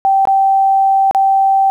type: tone with dropouts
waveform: sine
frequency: 778 Hz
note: G5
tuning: 13 cents flat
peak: -8 dBFS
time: 0.05-1.7 s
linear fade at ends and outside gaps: 0 ms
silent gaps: 0.253-0.273 / 1.111-1.148 s
effects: 8-bit